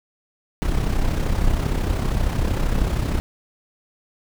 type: noise with amplitude modulation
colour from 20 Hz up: brown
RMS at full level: -18 dBFS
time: 0.62-3.2 s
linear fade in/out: 0 ms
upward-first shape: sine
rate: 32.9 Hz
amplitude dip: 55%
effects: none